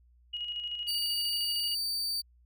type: tone with tremolo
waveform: sine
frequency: 2891 Hz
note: F#7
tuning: 41 cents flat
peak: -32 dBFS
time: 0.33-1.75 s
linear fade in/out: 10 ms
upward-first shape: square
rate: 13 Hz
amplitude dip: 40%
type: tone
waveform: 40% pulse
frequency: 4607 Hz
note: D8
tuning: 34 cents flat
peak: -29 dBFS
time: 0.87-2.22 s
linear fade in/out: 20 ms
effects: added 60 Hz sine -59 dBFS peak until 2.45 s